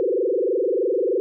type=tone with frequency modulation; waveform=sine; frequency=432.4 Hz; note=A4; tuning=30 cents flat; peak=-18 dBFS; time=0-1.2 s; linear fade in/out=0 ms; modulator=23.2 Hz; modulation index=3.5; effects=none